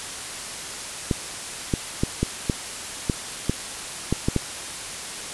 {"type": "clicks", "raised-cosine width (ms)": 3, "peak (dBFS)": -7, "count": 10, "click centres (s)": [1.112, 1.738, 2.035, 2.23, 2.498, 3.098, 3.496, 4.126, 4.285, 4.363], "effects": ["white hiss -33 dBFS RMS until 5.33 s", "resampled to 24000 Hz"]}